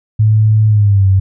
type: tone with pitch glide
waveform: sine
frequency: 108.2 to 95.84 Hz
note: A2 to G2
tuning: -29 to -39 cents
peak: -6 dBFS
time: 0.19-1.2 s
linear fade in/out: 10 ms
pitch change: -210 cents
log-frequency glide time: 0.67-1.08 s
effects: none